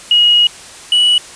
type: tone pair in turn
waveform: sine / triangle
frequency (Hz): 2893 / 2940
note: F#7 / F#7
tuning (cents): -40 / -12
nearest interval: unison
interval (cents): 28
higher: second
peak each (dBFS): -6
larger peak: neither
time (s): 0.11-0.47 / 0.92-1.18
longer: first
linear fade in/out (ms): 2
effects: white hiss -34 dBFS RMS until 1.35 s + resampled to 22050 Hz